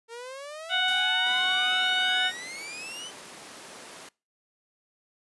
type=exponential sweep; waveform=sawtooth; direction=up; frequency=453 to 3100 Hz; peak=-34 dBFS; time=0.08-3.12 s; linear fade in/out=50 ms
type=harmonic tone; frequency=740 Hz; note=F#5; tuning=in tune; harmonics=1 / 2 / 3 / 4 / 5; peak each=-32 / -27 / -33 / -28 / -29 dBFS; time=0.69-2.32 s; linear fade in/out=50 ms
type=noise with exponential decay; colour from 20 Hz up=white; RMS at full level=-40 dBFS; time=0.88-1.62 s; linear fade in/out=1 ms; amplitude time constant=160 ms
type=high-pass noise; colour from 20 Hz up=pink; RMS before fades=-45 dBFS; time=1.26-4.09 s; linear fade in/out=5 ms; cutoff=300 Hz; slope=12 dB/octave
effects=noise-tail reverb RT60 0.3 s tail -24 dB re dry + resampled to 24000 Hz